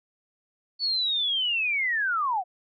sine linear sweep, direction down, 4493 to 690 Hz, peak -23 dBFS, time 0.79-2.44 s, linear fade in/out 50 ms, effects none

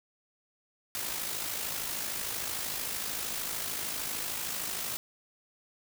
white noise with amplitude modulation, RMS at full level -33 dBFS, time 0.95-4.97 s, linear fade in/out 0 ms, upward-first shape sine, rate 53.2 Hz, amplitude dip 45%, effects none

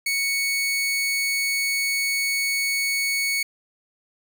sawtooth tone, 2220 Hz, C#7, 2 cents sharp, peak -18 dBFS, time 0.06-3.43 s, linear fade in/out 5 ms, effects 10-bit

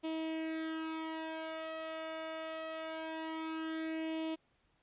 sawtooth tone with flanger, 320 Hz, D#4, 49 cents sharp, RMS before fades -40 dBFS, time 0.03-4.36 s, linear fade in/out 20 ms, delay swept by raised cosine 0.31 to 1.71 ms, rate 0.23 Hz, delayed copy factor +0.7, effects pink hiss -74 dBFS RMS until 4.82 s + resampled to 8000 Hz

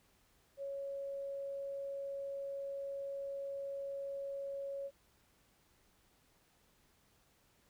sine tone, 554.4 Hz, C#5, in tune, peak -39 dBFS, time 0.57-4.91 s, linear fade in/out 50 ms, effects pink hiss -71 dBFS RMS until 7.69 s

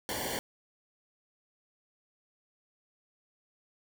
pink noise with comb filter, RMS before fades -35 dBFS, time 0.09-0.39 s, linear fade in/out 0 ms, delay 0.78 ms, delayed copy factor -0.95, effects none

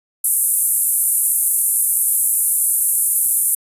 pink band-pass noise, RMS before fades -17 dBFS, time 0.24-3.55 s, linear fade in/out 5 ms, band 9000 to 13000 Hz, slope 48 dB/octave, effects resampled to 32000 Hz

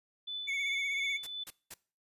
sine tone with tremolo, 3497 Hz, A7, 11 cents flat, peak -35 dBFS, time 0.27-1.44 s, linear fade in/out 10 ms, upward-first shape triangle, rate 2.8 Hz, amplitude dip 55%
triangle tone with vibrato, 2217 Hz, C#7, in tune, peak -30 dBFS, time 0.47-1.18 s, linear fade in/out 20 ms, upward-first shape triangle, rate 16 Hz, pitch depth 44 cents each way
white noise bursts, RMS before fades -45 dBFS, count 3, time 1.23-1.741 s, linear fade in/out 5 ms, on 37 ms, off 200 ms
effects noise-tail reverb RT60 0.4 s tail -22 dB re dry + resampled to 32000 Hz

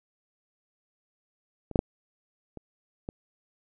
clicks, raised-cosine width 2 ms, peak -25 / -9 / -7 / -27 / -21 dBFS, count 5, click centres 1.713 / 1.758 / 1.791 / 2.573 / 3.089 s, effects none

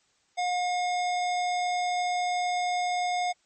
square tone, 718 Hz, F5, 48 cents sharp, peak -26 dBFS, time 0.37-3.33 s, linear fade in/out 20 ms, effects white hiss -68 dBFS RMS until 3.45 s + MP3 32 kbps

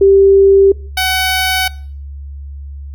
sine / 10% pulse tone pair in turn, 392 / 751.8 Hz, G4 / F#5, 0 / +27 cents, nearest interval major seventh, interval 1127 cents, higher second, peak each -4 dBFS, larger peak neither, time 0.01-0.72 / 0.97-1.68 s, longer neither, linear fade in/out 5 ms, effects noise-tail reverb RT60 0.5 s tail -23 dB re dry + added 70 Hz sine -25 dBFS peak until 2.94 s

